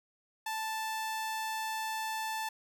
sawtooth tone, 880 Hz, A5, in tune, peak -30 dBFS, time 0.46-2.49 s, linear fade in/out 5 ms, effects none

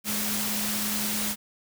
sine tone in noise, 210.1 Hz, G#3, 20 cents sharp, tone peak -33 dBFS, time 0.04-1.36 s, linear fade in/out 50 ms, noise white, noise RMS -29 dBFS, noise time 0.04-1.36 s, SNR -7 dB, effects none

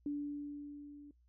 sine tone with level ramp, 290 Hz, D4, 22 cents flat, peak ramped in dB -34 to -51 dBFS, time 0.06-1.11 s, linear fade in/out 2 ms, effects noise-tail reverb RT60 0.2 s tail -25 dB re dry + added 60 Hz sine -66 dBFS peak until 1.28 s

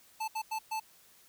square tone bursts at uneven times, 877 Hz, A5, 6 cents flat, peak -33 dBFS, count 4, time 0.2-0.28 / 0.35-0.42 / 0.51-0.59 / 0.71-0.8 s, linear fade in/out 10 ms, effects white hiss -61 dBFS RMS until 1.28 s

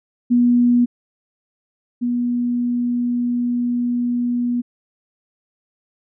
sine tone pair in turn, 242.4 / 242.4 Hz, B3 / B3, -32 / -32 cents, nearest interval unison, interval 0 cents, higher neither, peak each -11 / -17 dBFS, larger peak first, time 0.3-0.86 / 2.01-4.62 s, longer second, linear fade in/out 20 ms, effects none

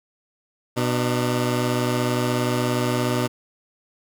15% pulse tone pair together, 123.4 / 300 Hz, B2 / D4, -1 / +37 cents, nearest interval octave + minor third, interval 1538 cents, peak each -15 / -20 dBFS, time 0.76-3.28 s, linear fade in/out 20 ms, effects none

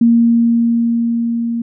sine tone with level ramp, 233.1 Hz, A#3, in tune, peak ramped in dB -6 to -16 dBFS, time 0.01-1.62 s, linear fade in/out 5 ms, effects none

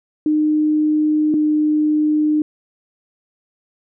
sine tone pair in turn, 305.2 / 303.8 Hz, D#4 / D#4, -33 / -41 cents, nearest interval unison, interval 8 cents, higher first, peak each -13 dBFS, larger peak neither, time 0.26-1.34 / 1.34-2.42 s, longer neither, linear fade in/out 2 ms, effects none

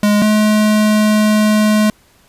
square tone pair in turn, 207.7 / 213 Hz, G#3 / G#3, 0 / +44 cents, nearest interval unison, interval 44 cents, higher second, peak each -10 / -10 dBFS, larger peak neither, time 0.03-0.22 / 0.22-1.9 s, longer second, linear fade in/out 2 ms, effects pink hiss -51 dBFS RMS until 2.28 s + resampled to 32000 Hz

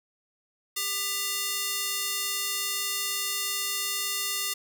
square tone with high-pass filter, 398.8 Hz, G4, 30 cents sharp, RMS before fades -30 dBFS, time 0.76-4.54 s, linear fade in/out 10 ms, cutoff 3100 Hz, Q 0.52, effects none

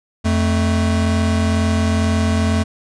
square tone pair together, 87.31 / 219.8 Hz, F2 / A3, 0 / -2 cents, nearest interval octave + major third, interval 1598 cents, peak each -17 / -19 dBFS, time 0.24-2.64 s, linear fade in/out 20 ms, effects resampled to 22050 Hz

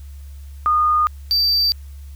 sine / triangle tone pair in turn, 1225 / 4654 Hz, D#6 / D8, -27 / -17 cents, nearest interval octave + major seventh, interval 2310 cents, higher second, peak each -13 dBFS, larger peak neither, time 0.66-1.07 / 1.31-1.72 s, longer neither, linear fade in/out 0 ms, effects added 70 Hz sine -33 dBFS peak until 2.15 s + white hiss -54 dBFS RMS until 2.15 s

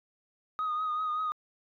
sine tone with vibrato, 1244.5 Hz, D#6, in tune, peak -27 dBFS, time 0.59-1.32 s, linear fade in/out 0 ms, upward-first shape triangle, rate 5.2 Hz, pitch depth 42 cents each way, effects tanh soft clip ceiling -26 dBFS

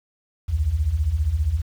sine beating tone pair, 65.41 / 80.41 Hz, C2 / E2, 0 / -42 cents, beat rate 15 Hz, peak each -24 / -20 dBFS, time 0.48-1.62 s, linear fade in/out 20 ms, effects 8-bit

